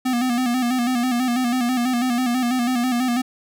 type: tone with vibrato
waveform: square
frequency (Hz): 247.2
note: B3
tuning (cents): +2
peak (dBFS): -19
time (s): 0.05-3.22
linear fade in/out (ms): 10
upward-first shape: square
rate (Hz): 6.1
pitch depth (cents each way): 60
effects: none